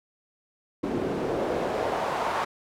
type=noise with band-pass filter sweep; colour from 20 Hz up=pink; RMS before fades=-28 dBFS; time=0.83-2.45 s; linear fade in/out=10 ms; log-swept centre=300 to 990 Hz; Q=1.7; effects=none